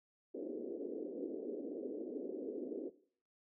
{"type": "band-pass noise", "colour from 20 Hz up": "pink", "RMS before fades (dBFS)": -43, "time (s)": [0.34, 2.9], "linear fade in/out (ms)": 10, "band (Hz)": [260, 500], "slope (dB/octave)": 48, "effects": ["noise-tail reverb RT60 0.5 s tail -17 dB re dry"]}